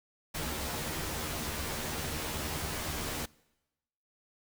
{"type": "noise with comb filter", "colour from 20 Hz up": "pink", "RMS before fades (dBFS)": -36, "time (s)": [0.34, 3.26], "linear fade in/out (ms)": 10, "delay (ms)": 13, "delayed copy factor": 1, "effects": ["noise-tail reverb RT60 1.0 s tail -24 dB re dry"]}